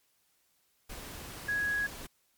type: tone in noise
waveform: sine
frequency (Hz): 1665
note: G#6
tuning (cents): +4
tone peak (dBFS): -28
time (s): 1.48-1.87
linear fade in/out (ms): 10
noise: pink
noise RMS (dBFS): -44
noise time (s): 0.89-2.07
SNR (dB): +13
effects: white hiss -72 dBFS RMS until 2.37 s + MP3 96 kbps